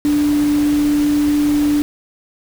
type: tone in noise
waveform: sine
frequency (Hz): 294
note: D4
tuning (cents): +2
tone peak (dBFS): -12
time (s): 0.05-1.82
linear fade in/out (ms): 0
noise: pink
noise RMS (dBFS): -29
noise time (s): 0.05-1.82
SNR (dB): +14
effects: none